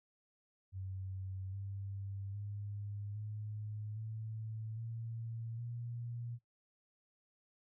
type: tone with pitch steps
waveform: sine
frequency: 95 / 98.58 / 102.29 / 106.14 / 110.14 / 114.29 / 118.59 Hz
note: F#2 / G2 / G#2 / G#2 / A2 / A#2 / A#2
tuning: +46 / +10 / -26 / +38 / +2 / -34 / +30 cents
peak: -40 dBFS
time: 0.72-6.39 s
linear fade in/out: 50 ms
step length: 810 ms
effects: noise-tail reverb RT60 0.2 s tail -24 dB re dry